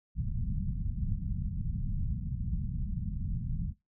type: low-pass noise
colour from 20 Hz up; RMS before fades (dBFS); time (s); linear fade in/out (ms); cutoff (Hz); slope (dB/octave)
pink; -33; 0.15-3.74; 50; 200; 48
effects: noise-tail reverb RT60 0.2 s tail -21 dB re dry